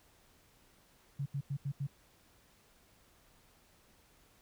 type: tone bursts at uneven times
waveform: sine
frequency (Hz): 140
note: C#3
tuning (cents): +18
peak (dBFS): -33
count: 5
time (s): 1.19-1.26 / 1.34-1.41 / 1.5-1.57 / 1.65-1.72 / 1.8-1.87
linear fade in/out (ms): 10
effects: pink hiss -66 dBFS RMS until 4.41 s